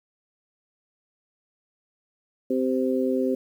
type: harmonic tone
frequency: 129.7 Hz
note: C3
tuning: 15 cents flat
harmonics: 2 / 3 / 4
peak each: -24 / -26 / -27 dBFS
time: 2.5-3.35 s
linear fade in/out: 5 ms
effects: 9-bit